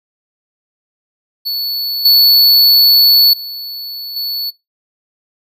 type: tone with level steps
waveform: square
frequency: 4435 Hz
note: C#8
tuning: in tune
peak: -16 / -5 / -23 / -17 dBFS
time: 1.45-4.51 s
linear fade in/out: 20 ms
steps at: 2.05 / 3.33 / 4.16 s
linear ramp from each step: 5 ms
effects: noise-tail reverb RT60 0.2 s tail -20 dB re dry